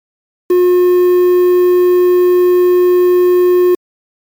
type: tone with quantisation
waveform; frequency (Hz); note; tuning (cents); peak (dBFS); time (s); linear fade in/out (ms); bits
triangle; 358.9; F4; +47; -4; 0.5-3.75; 5; 5
effects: MP3 96 kbps